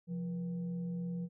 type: tone with frequency modulation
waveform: sine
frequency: 174.61 Hz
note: F3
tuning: in tune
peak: -35 dBFS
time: 0.07-1.29 s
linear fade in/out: 50 ms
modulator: 306 Hz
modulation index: 0.34
effects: none